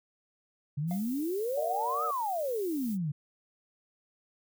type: exponential two-way sweep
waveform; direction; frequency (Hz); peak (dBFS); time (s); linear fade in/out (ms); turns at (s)
sine; up then down; 138.6 to 1318.5 to 138.6; -29; 0.77-3.12; 10; 2.05
type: noise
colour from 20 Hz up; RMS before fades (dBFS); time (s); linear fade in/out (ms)
violet; -46; 0.87-2.98; 50
type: tone with exponential decay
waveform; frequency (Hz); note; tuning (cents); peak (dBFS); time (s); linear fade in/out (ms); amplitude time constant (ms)
triangle; 698.5; F5; 0; -33; 0.91-1.06; 1; 32
type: chord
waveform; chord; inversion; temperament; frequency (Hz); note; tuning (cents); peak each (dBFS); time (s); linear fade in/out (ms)
sine; Bb augmented; none; just; 466.2 / 582.7 / 728.4; Bb4 / D5 / F#5; 0 / -14 / -27; -38; 1.57-2.11; 5
effects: none